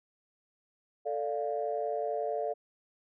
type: chord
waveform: sine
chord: D minor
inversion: second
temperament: equal with one note detuned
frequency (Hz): 443.1 / 587.3 / 698.5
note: A4 / D5 / F5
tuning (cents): +12 / 0 / 0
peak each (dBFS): -34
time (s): 1.05-2.54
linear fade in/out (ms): 20
effects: tanh soft clip ceiling -20 dBFS